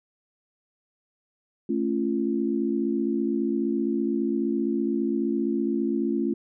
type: chord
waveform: sine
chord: A augmented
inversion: none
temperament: just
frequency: 220 / 275 / 343.8 Hz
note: A3 / C#4 / E#4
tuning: 0 / -14 / -27 cents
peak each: -27 dBFS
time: 1.69-6.34 s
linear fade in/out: 5 ms
effects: none